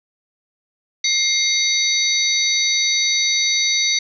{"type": "tone cluster", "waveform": "sine", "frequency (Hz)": [2120, 3789, 4539, 5990], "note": ["C7", "A#7", "C#8", "F#8"], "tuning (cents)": [22, 27, 40, 20], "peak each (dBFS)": -21, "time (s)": [1.04, 3.99], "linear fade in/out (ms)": 5, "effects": []}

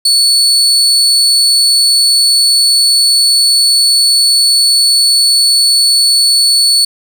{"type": "tone", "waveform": "35% pulse", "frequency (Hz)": 4435, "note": "C#8", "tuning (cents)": 0, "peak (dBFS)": -5, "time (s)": [0.05, 6.85], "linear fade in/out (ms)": 5, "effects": []}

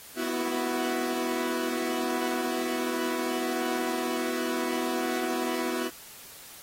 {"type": "chord", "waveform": "sawtooth", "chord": "B suspended fourth", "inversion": "none", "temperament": "equal", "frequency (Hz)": [246.9, 329.6, 370], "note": ["B3", "E4", "F#4"], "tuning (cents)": [0, 0, 0], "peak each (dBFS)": -29, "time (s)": [0.15, 5.91], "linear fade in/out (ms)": 50, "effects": ["white hiss -47 dBFS RMS until 6.62 s", "AAC 48 kbps"]}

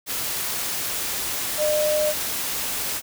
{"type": "tone in noise", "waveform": "sine", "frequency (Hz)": 606, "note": "D#5", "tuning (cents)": -46, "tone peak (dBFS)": -19, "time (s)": [1.57, 2.14], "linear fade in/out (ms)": 50, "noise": "white", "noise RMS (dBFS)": -27, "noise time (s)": [0.06, 3.02], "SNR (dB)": 5, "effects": []}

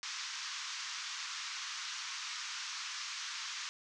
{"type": "band-pass noise", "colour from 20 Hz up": "white", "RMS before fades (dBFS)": -42, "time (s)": [0.03, 3.69], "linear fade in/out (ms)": 0, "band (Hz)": [1000, 6500], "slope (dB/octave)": 48, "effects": []}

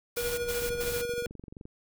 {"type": "noise bursts", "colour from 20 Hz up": "white", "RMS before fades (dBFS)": -37, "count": 3, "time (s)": [0.16, 1.02], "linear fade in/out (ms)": 10, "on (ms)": 220, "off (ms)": 100}
{"type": "tone with tremolo", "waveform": "square", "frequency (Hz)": 479.9, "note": "B4", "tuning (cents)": -50, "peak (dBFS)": -29, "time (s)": [0.17, 1.26], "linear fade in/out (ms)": 0, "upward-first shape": "sine", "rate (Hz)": 13, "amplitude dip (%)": 45}
{"type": "noise", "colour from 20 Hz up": "brown", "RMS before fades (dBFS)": -42, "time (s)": [0.21, 1.03], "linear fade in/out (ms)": 0}
{"type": "click train", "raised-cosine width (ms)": 3, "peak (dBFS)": -31, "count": 25, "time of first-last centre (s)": [0.62, 1.654], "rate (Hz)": 23.2}
{"effects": []}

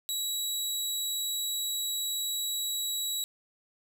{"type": "tone", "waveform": "20% pulse", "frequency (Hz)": 3887, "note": "B7", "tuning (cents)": -28, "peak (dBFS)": -24, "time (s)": [0.09, 3.24], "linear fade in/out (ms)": 0, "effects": []}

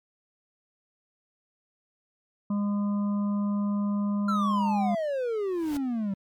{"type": "harmonic tone", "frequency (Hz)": 203.9, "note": "G#3", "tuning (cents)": -32, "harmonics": [1, 3, 5, 6], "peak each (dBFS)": [-24, -42, -41, -46], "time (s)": [2.5, 4.95], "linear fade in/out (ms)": 5}
{"type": "exponential sweep", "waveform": "triangle", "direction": "down", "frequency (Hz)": [1377, 190], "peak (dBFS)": -24, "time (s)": [4.28, 6.14], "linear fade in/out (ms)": 5}
{"type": "noise with exponential growth", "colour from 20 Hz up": "pink", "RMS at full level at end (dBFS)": -38, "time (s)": [5.39, 5.77], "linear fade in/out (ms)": 2, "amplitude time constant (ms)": 82}
{"effects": ["MP3 96 kbps"]}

